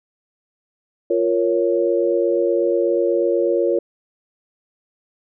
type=chord; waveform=sine; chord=Bb minor; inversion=second; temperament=equal; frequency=349.2 / 466.2 / 554.4 Hz; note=F4 / Bb4 / Db5; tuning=0 / 0 / 0 cents; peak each=-19 / -20 / -20 dBFS; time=1.1-3.79 s; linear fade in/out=5 ms; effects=none